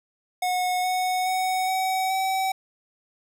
square tone with pitch steps, 729 / 737.5 / 746 / 754.7 / 763.5 Hz, F#5 / F#5 / F#5 / F#5 / G5, -26 / -6 / +14 / +34 / -46 cents, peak -23 dBFS, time 0.42-2.52 s, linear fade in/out 5 ms, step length 420 ms, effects none

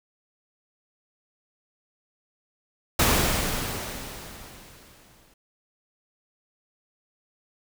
pink noise with exponential decay, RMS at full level -19 dBFS, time 2.99-5.34 s, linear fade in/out 5 ms, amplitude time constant 510 ms, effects none

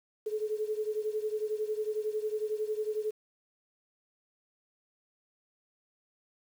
sine beating tone pair, 425.7 / 436.7 Hz, G#4 / A4, +43 / -13 cents, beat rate 11 Hz, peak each -32 / -35 dBFS, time 0.26-3.11 s, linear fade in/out 10 ms, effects 9-bit

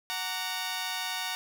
10% pulse chord, Gb augmented, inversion none, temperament just, 740 / 925 / 1156.2 Hz, Gb5 / Bb5 / D6, 0 / -14 / -27 cents, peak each -27 / -27 / -32 dBFS, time 0.1-1.35 s, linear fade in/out 0 ms, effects none

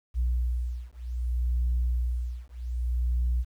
sine beating tone pair, 60.3 / 60.94 Hz, B1 / B1, -41 / -22 cents, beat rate 0.64 Hz, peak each -27 dBFS, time 0.14-3.45 s, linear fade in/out 50 ms, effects tanh soft clip ceiling -20 dBFS + 10-bit

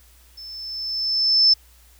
sine tone with level ramp, 5274 Hz, E8, in tune, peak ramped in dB -36 to -10 dBFS, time 0.37-1.54 s, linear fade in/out 10 ms, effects added 60 Hz sine -51 dBFS peak until 1.99 s + white hiss -55 dBFS RMS until 1.99 s

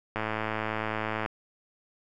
click train, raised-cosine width 0.5 ms, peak -15 dBFS, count 121, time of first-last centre 0.16-1.261 s, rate 109 Hz, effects none

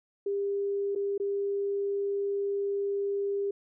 sine tone with dropouts, 400.2 Hz, G4, 36 cents sharp, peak -27 dBFS, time 0.26-3.51 s, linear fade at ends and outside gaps 5 ms, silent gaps 0.951-0.958 / 1.179-1.199 s, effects none

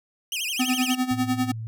sawtooth tone with vibrato, 2794 Hz, F7, in tune, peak -23 dBFS, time 0.32-0.95 s, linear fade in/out 2 ms, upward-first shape sine, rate 12 Hz, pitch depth 250 cents each way
square tone with tremolo, 254.3 Hz, C4, 49 cents flat, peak -20 dBFS, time 0.59-1.52 s, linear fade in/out 10 ms, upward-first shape sine, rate 10 Hz, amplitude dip 80%
sine tone, 111.9 Hz, A2, 30 cents sharp, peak -30 dBFS, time 1.11-1.67 s, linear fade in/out 0 ms
effects none

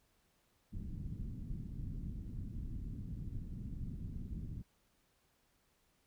pink low-pass noise, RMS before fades -43 dBFS, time 0.72-4.63 s, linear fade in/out 20 ms, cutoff 230 Hz, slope 24 dB/octave, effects pink hiss -75 dBFS RMS until 6.06 s

